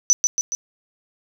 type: tone with echo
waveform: sine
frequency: 5980 Hz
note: F#8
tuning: 17 cents sharp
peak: -10 dBFS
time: 0.1-0.13 s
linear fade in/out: 0 ms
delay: 140 ms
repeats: 3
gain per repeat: -4 dB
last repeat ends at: 0.55 s
effects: none